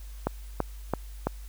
click train, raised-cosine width 1 ms, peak -11 dBFS, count 4, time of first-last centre 0.27-1.27 s, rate 3 Hz, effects added 50 Hz sine -39 dBFS peak until 1.48 s + white hiss -55 dBFS RMS until 1.48 s

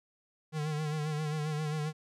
square tone with vibrato, 152.5 Hz, D#3, 34 cents flat, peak -32 dBFS, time 0.52-1.93 s, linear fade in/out 50 ms, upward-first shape sine, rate 7.5 Hz, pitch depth 51 cents each way, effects low-pass 9000 Hz 12 dB/octave

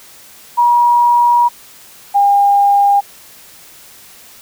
sine tone pair in turn, 958 / 805.6 Hz, A#5 / G5, +47 / +47 cents, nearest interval minor third, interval 300 cents, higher first, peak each -7 dBFS, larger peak neither, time 0.57-1.49 / 2.14-3.01 s, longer first, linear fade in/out 20 ms, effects white hiss -40 dBFS RMS until 4.41 s

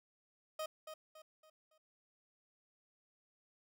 30% pulse tone with echo, 625 Hz, D#5, 8 cents sharp, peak -36 dBFS, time 0.59-0.66 s, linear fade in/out 5 ms, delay 280 ms, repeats 4, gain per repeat -8 dB, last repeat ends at 1.78 s, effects none

